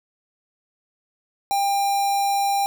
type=tone with notch filter; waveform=square; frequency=797 Hz; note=G5; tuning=28 cents sharp; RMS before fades=-21 dBFS; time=1.51-2.66 s; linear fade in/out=0 ms; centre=2700 Hz; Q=1.8; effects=none